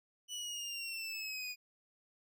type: linear sweep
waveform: 25% pulse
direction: down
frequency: 2974 to 2452 Hz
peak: -36 dBFS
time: 0.28-1.56 s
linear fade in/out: 50 ms
effects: none